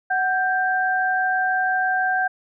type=tone pair together; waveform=sine; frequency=744 / 1576.5 Hz; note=F#5 / G6; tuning=+9 / +9 cents; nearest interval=octave + minor second; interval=1300 cents; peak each=-21 dBFS; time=0.1-2.28 s; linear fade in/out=10 ms; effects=none